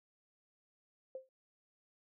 sine tone with exponential decay, 523.3 Hz, C5, in tune, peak -38 dBFS, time 1.15-1.29 s, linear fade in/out 2 ms, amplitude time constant 30 ms, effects none

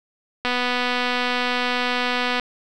click train, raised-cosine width 0.3 ms, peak -7 dBFS, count 482, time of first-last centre 0.45-2.397 s, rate 247 Hz, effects none

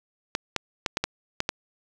clicks, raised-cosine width 0.2 ms, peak -7 dBFS, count 7, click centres 0.351 / 0.563 / 0.862 / 0.971 / 1.04 / 1.404 / 1.491 s, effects none

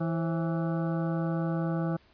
harmonic tone with a mistuned harmonic, 164.81 Hz, E3, in tune, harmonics 1 / 2 / 3 / 4 / 5 / 7 / 8 / 9, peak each -28 / -34 / -38 / -40 / -42 / -45 / -46 / -47 dBFS, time 0-1.97 s, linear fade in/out 10 ms, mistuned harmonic 3, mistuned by +120 cents, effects pink hiss -62 dBFS RMS until 2.13 s + resampled to 11025 Hz

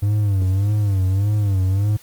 triangle tone with vibrato, 99.3 Hz, G2, 23 cents sharp, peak -13 dBFS, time 0.02-1.97 s, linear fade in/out 10 ms, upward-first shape sine, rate 1.7 Hz, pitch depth 110 cents each way, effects white hiss -48 dBFS RMS until 2.02 s + Opus 24 kbps

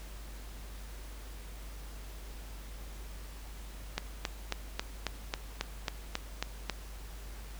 click train, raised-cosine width 0.2 ms, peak -14 dBFS, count 11, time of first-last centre 3.98-6.697 s, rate 3.68 Hz, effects added 50 Hz sine -43 dBFS peak until 7.59 s + pink hiss -52 dBFS RMS until 7.59 s

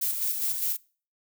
violet noise with tremolo, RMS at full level -27 dBFS, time 0.01-0.77 s, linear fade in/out 10 ms, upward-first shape square, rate 4.9 Hz, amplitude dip 40%, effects noise-tail reverb RT60 0.4 s tail -23 dB re dry

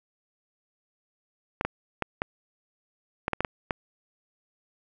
clicks, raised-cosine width 0.5 ms, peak -11 dBFS, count 9, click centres 1.611 / 1.65 / 2.023 / 2.219 / 3.281 / 3.333 / 3.406 / 3.448 / 3.708 s, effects none

